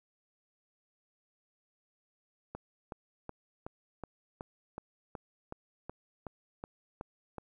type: click train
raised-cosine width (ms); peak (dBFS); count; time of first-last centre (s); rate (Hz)
1; -26; 14; 2.55-7.383; 2.69
effects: 11-bit

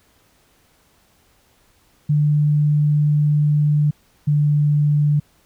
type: tone pair in turn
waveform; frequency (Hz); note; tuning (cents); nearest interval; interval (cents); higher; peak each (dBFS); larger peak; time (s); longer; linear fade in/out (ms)
sine; 148.6 / 147.57; D3 / D3; +21 / +9; unison; 12; first; -13; neither; 2.09-3.91 / 4.27-5.2; first; 10
effects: pink hiss -58 dBFS RMS until 5.45 s

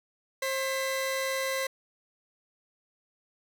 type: tone pair together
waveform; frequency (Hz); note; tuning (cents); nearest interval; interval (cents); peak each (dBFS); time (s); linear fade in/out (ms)
sawtooth; 533 / 2010; C5 / B6; +32 / +30; octave + major seventh; 2298; -26 / -30; 0.42-1.67; 5
effects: none

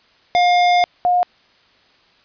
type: tone pair in turn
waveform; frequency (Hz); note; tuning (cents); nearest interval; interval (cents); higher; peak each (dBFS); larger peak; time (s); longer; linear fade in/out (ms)
square / sine; 710 / 715.4; F5 / F5; +28 / +41; unison; 13; second; -12; neither; 0.35-0.84 / 1.05-1.23; first; 0
effects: white hiss -54 dBFS RMS until 2.24 s + resampled to 11025 Hz

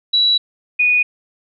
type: tone pair in turn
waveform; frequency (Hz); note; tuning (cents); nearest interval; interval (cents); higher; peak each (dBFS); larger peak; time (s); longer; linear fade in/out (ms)
sine; 3920 / 2469; B7 / D#7; -14 / -14; minor sixth; 800; first; -11; neither; 0.13-0.38 / 0.79-1.03; first; 10
effects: none

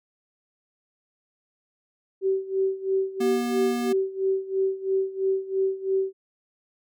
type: tone with tremolo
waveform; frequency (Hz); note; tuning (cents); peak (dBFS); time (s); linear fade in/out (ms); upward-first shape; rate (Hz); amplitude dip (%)
sine; 384.2; G4; -35; -19; 2.21-6.13; 50; sine; 3; 85
type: tone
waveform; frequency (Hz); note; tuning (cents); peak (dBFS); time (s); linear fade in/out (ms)
square; 240; B3; -49; -26; 3.2-3.93; 10
effects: none

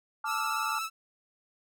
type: chord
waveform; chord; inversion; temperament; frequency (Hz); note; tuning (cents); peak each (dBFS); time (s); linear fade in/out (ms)
sine; D minor; second; equal; 880 / 1174.7 / 1396.9; A5 / D6 / F6; 0 / 0 / 0; -35; 0.24-0.79; 5
type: tone with vibrato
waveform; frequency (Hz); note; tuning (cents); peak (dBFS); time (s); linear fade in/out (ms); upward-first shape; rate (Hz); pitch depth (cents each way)
sawtooth; 1315; E6; -5; -28; 0.25-0.9; 50; square; 16; 20
effects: none

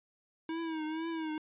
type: tone with vibrato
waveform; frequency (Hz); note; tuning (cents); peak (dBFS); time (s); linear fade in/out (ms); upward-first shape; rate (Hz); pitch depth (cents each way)
square; 320; D#4; +49; -35; 0.49-1.38; 2; triangle; 2.1; 76
effects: resampled to 8000 Hz

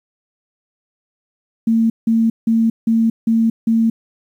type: tone bursts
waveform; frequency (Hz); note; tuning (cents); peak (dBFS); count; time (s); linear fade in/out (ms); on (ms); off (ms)
sine; 226.5; A#3; -50; -11; 6; 1.67-3.9; 5; 230; 170
effects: 8-bit

